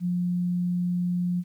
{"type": "tone", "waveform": "sine", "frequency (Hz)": 177.4, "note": "F3", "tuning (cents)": 27, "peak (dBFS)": -23, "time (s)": [0, 1.44], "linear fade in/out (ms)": 50, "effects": ["10-bit"]}